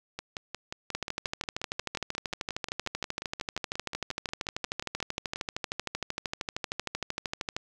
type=two click trains; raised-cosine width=0.2 ms; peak=-14 / -18 dBFS; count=87 / 30; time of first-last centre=0.95-7.565 / 0.19-5.359 s; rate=13 / 5.61 Hz; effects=none